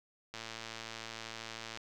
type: click train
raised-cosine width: 0.2 ms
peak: -25 dBFS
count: 163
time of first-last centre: 0.34-1.774 s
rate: 113 Hz
effects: none